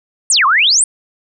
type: exponential two-way sweep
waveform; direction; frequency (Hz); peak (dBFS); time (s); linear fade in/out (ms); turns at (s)
sine; down then up; 9397 to 1017 to 9397; -8; 0.3-0.84; 2; 0.46
effects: none